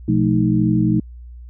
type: tone cluster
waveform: sine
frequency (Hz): 122.8 / 174.9 / 217.6 / 312.9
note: B2 / F3 / A3 / D#4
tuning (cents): -9 / +3 / -19 / +10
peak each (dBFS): -19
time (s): 0.08-1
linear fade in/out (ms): 5
effects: added 60 Hz sine -34 dBFS peak until 1.49 s